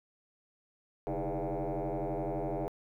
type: tone with frequency modulation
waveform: sine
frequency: 142 Hz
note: C#3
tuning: 42 cents sharp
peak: -30 dBFS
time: 1.07-2.68 s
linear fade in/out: 0 ms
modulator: 90.7 Hz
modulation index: 7.1
effects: tanh soft clip ceiling -29 dBFS + 12-bit